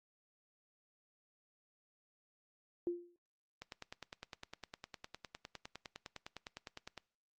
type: tone with exponential decay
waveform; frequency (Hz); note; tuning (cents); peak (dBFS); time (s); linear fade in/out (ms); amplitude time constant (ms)
sine; 348.4; F4; -4; -31; 2.87-3.16; 1; 63
type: click train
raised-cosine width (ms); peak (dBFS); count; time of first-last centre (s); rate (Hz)
0.2; -28; 34; 3.62-6.977; 9.83
effects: noise-tail reverb RT60 0.4 s tail -22 dB re dry + Opus 48 kbps